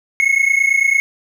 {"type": "tone pair together", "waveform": "triangle", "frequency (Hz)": [2169, 2198], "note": ["C#7", "C#7"], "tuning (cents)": [-38, -15], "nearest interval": "unison", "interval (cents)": 23, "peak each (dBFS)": -13, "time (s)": [0.2, 1], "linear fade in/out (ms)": 0, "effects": []}